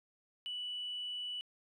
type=tone; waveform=sine; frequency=2960 Hz; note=F#7; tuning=in tune; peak=-37 dBFS; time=0.46-1.41 s; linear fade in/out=0 ms; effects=tanh soft clip ceiling -33 dBFS